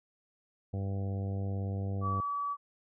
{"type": "harmonic tone", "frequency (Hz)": 98, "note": "G2", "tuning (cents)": 0, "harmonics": [1, 2, 3, 4, 5, 6, 7, 8], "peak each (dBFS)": [-32, -40, -47, -49, -46, -53, -50, -56], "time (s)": [0.73, 2.21], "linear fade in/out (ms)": 10}
{"type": "tone", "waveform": "sine", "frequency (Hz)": 1145, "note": "D6", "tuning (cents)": -44, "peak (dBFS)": -31, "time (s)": [2.01, 2.57], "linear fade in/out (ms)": 50}
{"effects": []}